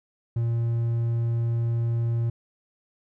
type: tone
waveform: triangle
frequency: 116.54 Hz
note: A#2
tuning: in tune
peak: -20 dBFS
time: 0.36-2.3 s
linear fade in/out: 5 ms
effects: none

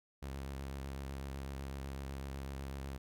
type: tone with vibrato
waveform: sawtooth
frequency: 68 Hz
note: C#2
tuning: 33 cents flat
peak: -37 dBFS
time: 0.22-2.98 s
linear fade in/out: 10 ms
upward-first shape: sine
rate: 8 Hz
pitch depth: 42 cents each way
effects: none

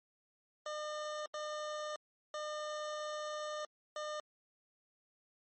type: tone bursts at uneven times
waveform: 25% pulse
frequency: 605 Hz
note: D#5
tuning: 49 cents flat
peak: -35 dBFS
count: 4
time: 0.66-1.26 / 1.34-1.96 / 2.34-3.65 / 3.96-4.2 s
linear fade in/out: 2 ms
effects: MP3 32 kbps

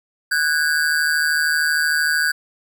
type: ring-modulated tone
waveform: square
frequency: 1558 Hz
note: G6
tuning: 11 cents flat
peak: -14 dBFS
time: 0.31-2.32 s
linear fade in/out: 10 ms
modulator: 76.5 Hz
effects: none

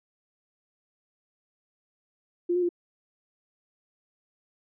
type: tone with pitch steps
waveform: sine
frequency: 349.5 / 358.4 / 348.9 Hz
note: F4 / F4 / F4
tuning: +1 / +45 / -2 cents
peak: -22 dBFS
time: 2.49-2.691 s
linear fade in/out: 10 ms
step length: 67 ms
effects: none

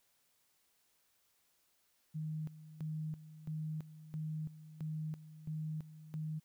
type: tone with tremolo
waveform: sine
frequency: 155.56 Hz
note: D#3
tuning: in tune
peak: -37 dBFS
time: 2.14-6.4 s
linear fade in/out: 20 ms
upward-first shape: square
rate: 1.5 Hz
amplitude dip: 80%
effects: white hiss -75 dBFS RMS until 6.44 s

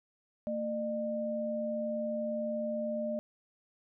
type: tone pair together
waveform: sine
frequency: 226.5 / 604.7 Hz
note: A#3 / D#5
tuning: -50 / -50 cents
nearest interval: octave + perfect fourth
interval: 1700 cents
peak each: -36 / -33 dBFS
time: 0.47-3.19 s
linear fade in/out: 0 ms
effects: none

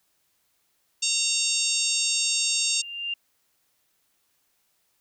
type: harmonic tone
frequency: 920 Hz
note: A#5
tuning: 23 cents flat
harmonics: 3 / 4 / 5 / 6 / 7 / 8 / 9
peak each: -30 / -30 / -30 / -30 / -30 / -30 / -30 dBFS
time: 1.02-2.82 s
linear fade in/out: 10 ms
type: tone with exponential growth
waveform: sine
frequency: 2794 Hz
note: F7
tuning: in tune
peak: -25 dBFS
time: 2.12-3.14 s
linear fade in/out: 5 ms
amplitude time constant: 220 ms
effects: white hiss -70 dBFS RMS until 5 s

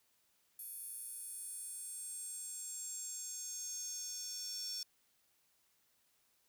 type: tone with high-pass filter sweep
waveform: square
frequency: 495.7 Hz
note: B4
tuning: 6 cents sharp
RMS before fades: -45 dBFS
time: 0.59-4.83 s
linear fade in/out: 2 ms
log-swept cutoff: 11000 to 5400 Hz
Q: 6.8
effects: white hiss -75 dBFS RMS until 6.48 s

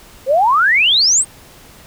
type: exponential sweep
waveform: sine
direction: up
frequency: 501 to 8790 Hz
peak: -9 dBFS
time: 0.26-1.25 s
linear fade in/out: 50 ms
effects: pink hiss -42 dBFS RMS until 1.86 s

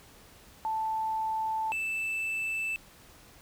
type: tone pair in turn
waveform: sine / triangle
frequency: 880 / 2642 Hz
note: A5 / E7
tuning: 0 / +3 cents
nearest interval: octave + perfect fifth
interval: 1903 cents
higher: second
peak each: -28 / -28 dBFS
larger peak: neither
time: 0.65-1.72 / 1.72-2.76 s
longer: first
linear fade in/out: 0 ms
effects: pink hiss -55 dBFS RMS until 3.41 s

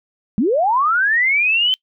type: linear sweep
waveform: sine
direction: up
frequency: 183.7 to 3099 Hz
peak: -13 dBFS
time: 0.38-1.74 s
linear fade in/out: 0 ms
effects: noise-tail reverb RT60 0.1 s tail -25 dB re dry

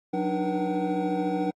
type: tone cluster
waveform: triangle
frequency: 183.9 / 294.2 / 308.2 / 482.3 / 758 Hz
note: F#3 / D4 / D#4 / B4 / F#5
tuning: -10 / +3 / -16 / -41 / +42 cents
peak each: -29 dBFS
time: 0.13-1.51 s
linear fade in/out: 10 ms
effects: AAC 32 kbps

